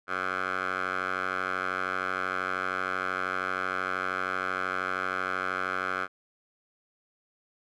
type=tone with band-pass filter; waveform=10% pulse; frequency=92.9 Hz; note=F#2; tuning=7 cents sharp; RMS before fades=-31 dBFS; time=0.07-6.08 s; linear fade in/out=50 ms; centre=1400 Hz; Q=3; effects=none